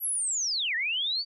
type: linear two-way sweep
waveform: sine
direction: down then up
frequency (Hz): 11840 to 1760 to 4663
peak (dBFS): -26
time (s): 0-1.25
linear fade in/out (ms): 50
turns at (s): 0.75
effects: none